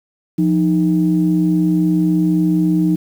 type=tone pair together; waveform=sine; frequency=174.49 / 310.9 Hz; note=F3 / D#4; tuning=-1 / -1 cents; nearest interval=minor seventh; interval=1000 cents; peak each=-14 dBFS; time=0.38-2.96 s; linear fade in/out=10 ms; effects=tanh soft clip ceiling -4 dBFS + 7-bit